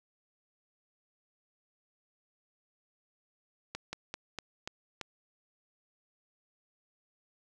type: slowing click train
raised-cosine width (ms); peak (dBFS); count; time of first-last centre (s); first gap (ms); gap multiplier
0.2; -20; 6; 3.75-5.013; 180; 1.17
effects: none